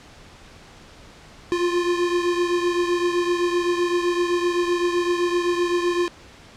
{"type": "beating tone pair", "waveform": "square", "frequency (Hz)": [349.2, 357], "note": ["F4", "F4"], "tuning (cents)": [0, 38], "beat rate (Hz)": 7.8, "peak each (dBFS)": [-21, -27], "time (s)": [1.52, 6.08], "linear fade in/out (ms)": 0, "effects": ["pink hiss -46 dBFS RMS until 6.56 s", "low-pass 6000 Hz 12 dB/octave"]}